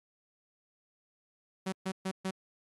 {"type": "tone bursts", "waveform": "sawtooth", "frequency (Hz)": 189.4, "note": "F#3", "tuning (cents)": 41, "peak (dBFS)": -28, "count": 4, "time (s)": [1.66, 2.31], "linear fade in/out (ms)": 10, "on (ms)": 65, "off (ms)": 130, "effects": ["AAC 32 kbps"]}